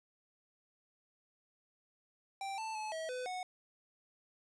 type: tone with pitch steps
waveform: square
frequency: 783 / 883 / 861 / 643 / 503 / 735 Hz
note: G5 / A5 / A5 / E5 / B4 / F#5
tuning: -2 / +6 / -38 / -43 / +32 / -12 cents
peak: -39 dBFS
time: 2.41-3.43 s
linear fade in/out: 2 ms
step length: 170 ms
effects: resampled to 22050 Hz + 11-bit